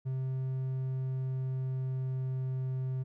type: tone with pitch glide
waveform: triangle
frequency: 131.1 to 130.19 Hz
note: C3 to C3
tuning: +4 to -8 cents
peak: -29 dBFS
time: 0.05-3.04 s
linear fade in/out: 20 ms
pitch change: -12 cents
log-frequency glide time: 0.66-2.77 s
effects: none